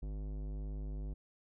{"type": "tone with tanh clipping", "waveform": "sine", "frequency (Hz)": 51, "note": "G#1", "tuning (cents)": -31, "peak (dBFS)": -40, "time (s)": [0.02, 1.14], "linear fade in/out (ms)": 10, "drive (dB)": 17, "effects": []}